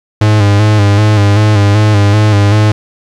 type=tone with vibrato; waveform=45% pulse; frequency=104.1 Hz; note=G#2; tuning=5 cents sharp; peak=-5 dBFS; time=0.21-2.72 s; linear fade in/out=5 ms; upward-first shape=square; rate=2.6 Hz; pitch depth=42 cents each way; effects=low-pass 6000 Hz 12 dB/octave + 7-bit